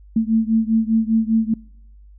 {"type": "beating tone pair", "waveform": "sine", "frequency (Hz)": [221.2, 226.2], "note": ["A3", "A3"], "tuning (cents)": [9, 48], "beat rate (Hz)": 5, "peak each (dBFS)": -18, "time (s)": [0.16, 1.54], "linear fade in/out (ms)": 5, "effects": ["noise-tail reverb RT60 0.8 s tail -25 dB re dry", "added 50 Hz sine -42 dBFS peak until 2.18 s"]}